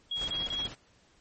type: tone bursts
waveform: sine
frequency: 3301 Hz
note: G#7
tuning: 11 cents flat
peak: -30 dBFS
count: 3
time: 0.11-0.67 s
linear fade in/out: 5 ms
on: 170 ms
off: 25 ms
type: noise with tremolo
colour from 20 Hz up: pink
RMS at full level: -40 dBFS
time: 0.15-0.76 s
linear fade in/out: 50 ms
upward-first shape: square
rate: 16 Hz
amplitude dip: 45%
effects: pink hiss -64 dBFS RMS until 1.2 s + MP3 32 kbps